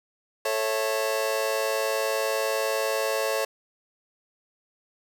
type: chord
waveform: sawtooth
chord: A major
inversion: none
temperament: just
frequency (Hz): 440 / 550 / 660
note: A4 / C#5 / E5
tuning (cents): 0 / -14 / +2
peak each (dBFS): -25 / -23 / -26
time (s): 0.45-3.45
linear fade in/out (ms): 5
effects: none